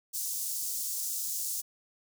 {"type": "high-pass noise", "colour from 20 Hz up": "pink", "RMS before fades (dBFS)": -34, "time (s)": [0.13, 1.62], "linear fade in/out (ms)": 20, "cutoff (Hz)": 6000, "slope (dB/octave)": 24, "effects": []}